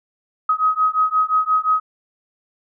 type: beating tone pair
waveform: sine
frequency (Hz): 1262 / 1267.7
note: D#6 / D#6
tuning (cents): +24 / +32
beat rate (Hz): 5.7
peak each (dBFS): -18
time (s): 0.49-1.8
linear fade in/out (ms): 5
effects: none